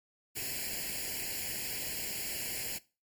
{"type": "noise with comb filter", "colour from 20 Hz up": "white", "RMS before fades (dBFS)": -37, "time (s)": [0.35, 2.79], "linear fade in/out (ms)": 20, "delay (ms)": 0.41, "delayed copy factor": 0.9, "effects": ["noise-tail reverb RT60 0.3 s tail -19 dB re dry", "MP3 96 kbps"]}